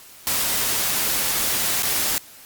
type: noise with dropouts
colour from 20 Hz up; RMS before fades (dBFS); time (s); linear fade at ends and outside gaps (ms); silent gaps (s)
white; -22; 0.27-2.18; 0; 1.823-1.831
effects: white hiss -45 dBFS RMS until 2.45 s + Opus 48 kbps